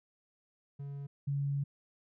triangle / sine tone pair in turn, 140.7 / 140.7 Hz, C#3 / C#3, +26 / +26 cents, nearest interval unison, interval 0 cents, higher neither, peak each -37 / -30 dBFS, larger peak second, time 0.79-1.07 / 1.27-1.64 s, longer second, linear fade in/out 10 ms, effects none

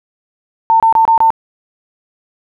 sine tone bursts, 900 Hz, A5, 39 cents sharp, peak -6 dBFS, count 5, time 0.7-1.304 s, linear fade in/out 0 ms, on 100 ms, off 26 ms, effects 8-bit

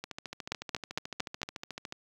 two click trains, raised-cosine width 0.2 ms, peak -21 / -13 dBFS, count 27 / 5, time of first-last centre 0.04-1.924 / 0.52-1.431 s, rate 13.8 / 4.39 Hz, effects high-pass 60 Hz 12 dB/octave + 9-bit

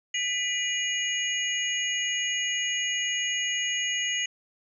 sine tone cluster, 1990 / 2407 / 2892 / 6640 Hz, B6 / D7 / F#7 / G#8, +13 / +42 / -40 / -1 cents, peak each -31 / -35 / -29 / -32 dBFS, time 0.14-4.26 s, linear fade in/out 5 ms, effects none

